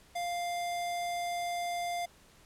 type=tone; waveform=square; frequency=698.5 Hz; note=F5; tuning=in tune; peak=-33 dBFS; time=0.15-2.06 s; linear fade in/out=10 ms; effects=pink hiss -60 dBFS RMS until 2.45 s + low-pass 12000 Hz 12 dB/octave